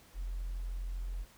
sine tone, 43.65 Hz, F1, in tune, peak -34 dBFS, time 0.14-1.26 s, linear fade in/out 50 ms, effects tanh soft clip ceiling -30 dBFS + pink hiss -60 dBFS RMS until 1.37 s

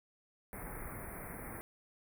pink band-stop noise, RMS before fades -45 dBFS, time 0.53-1.61 s, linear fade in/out 0 ms, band 2300 to 9200 Hz, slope 96 dB/octave, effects none

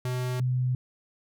square / sine tone pair in turn, 125.9 / 126.59 Hz, B2 / B2, +34 / +43 cents, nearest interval unison, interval 9 cents, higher second, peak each -28 / -23 dBFS, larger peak second, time 0.05-0.4 / 0.4-0.75 s, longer neither, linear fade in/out 2 ms, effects none

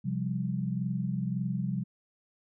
sine chord, C suspended fourth, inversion none, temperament just, 130.81 / 174.42 / 196.22 Hz, C3 / F3 / G3, 0 / -2 / +2 cents, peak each -33 dBFS, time 0.04-1.84 s, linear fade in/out 20 ms, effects none

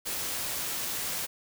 white noise, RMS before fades -33 dBFS, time 0.05-1.27 s, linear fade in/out 20 ms, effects none

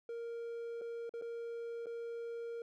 triangle tone with dropouts, 466.2 Hz, A#4, in tune, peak -38 dBFS, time 0.09-2.62 s, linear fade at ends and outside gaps 2 ms, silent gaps 0.813-0.817 / 1.094-1.138 / 1.214-1.221 / 1.859-1.867 s, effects none

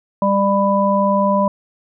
harmonic tone, 198.6 Hz, G3, 23 cents sharp, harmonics 1 / 3 / 5, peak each -17 / -17 / -17 dBFS, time 0.22-1.48 s, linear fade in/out 2 ms, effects none

